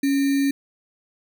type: tone with sample-and-hold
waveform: sine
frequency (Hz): 277.2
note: C#4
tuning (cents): 0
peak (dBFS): -17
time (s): 0.03-0.51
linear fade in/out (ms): 5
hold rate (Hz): 2100
effects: none